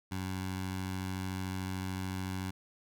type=tone with notch filter; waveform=15% pulse; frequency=93.6 Hz; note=F#2; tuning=20 cents sharp; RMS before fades=-37 dBFS; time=0.11-2.51 s; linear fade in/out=10 ms; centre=440 Hz; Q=1.3; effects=none